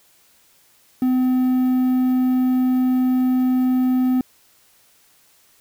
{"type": "tone with quantisation", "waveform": "triangle", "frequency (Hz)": 254.9, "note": "C4", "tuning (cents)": -45, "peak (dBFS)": -13, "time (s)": [1.02, 4.21], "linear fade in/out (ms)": 2, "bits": 7, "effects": ["white hiss -56 dBFS RMS until 5.6 s"]}